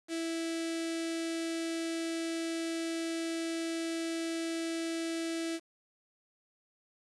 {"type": "tone with notch filter", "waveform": "sawtooth", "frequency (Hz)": 329.6, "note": "E4", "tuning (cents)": 0, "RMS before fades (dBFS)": -35, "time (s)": [0.08, 5.6], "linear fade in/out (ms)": 50, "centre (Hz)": 1000, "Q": 0.89, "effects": ["resampled to 24000 Hz", "9-bit"]}